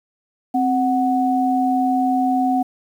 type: tone pair together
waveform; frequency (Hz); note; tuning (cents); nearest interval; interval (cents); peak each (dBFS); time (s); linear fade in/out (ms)
sine; 261.6 / 740; C4 / F#5; 0 / 0; octave + tritone; 1800; -18; 0.54-2.63; 10
effects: 8-bit